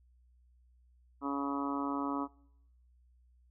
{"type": "harmonic tone", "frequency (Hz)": 140.6, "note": "C#3", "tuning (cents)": 25, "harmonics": [2, 3, 4, 5, 6, 7, 8, 9], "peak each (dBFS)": [-34, -45, -47, -46, -46, -41, -41, -42], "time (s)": [1.21, 2.28], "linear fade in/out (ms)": 50, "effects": ["noise-tail reverb RT60 0.7 s tail -20 dB re dry", "added 61 Hz sine -62 dBFS peak until 3.5 s"]}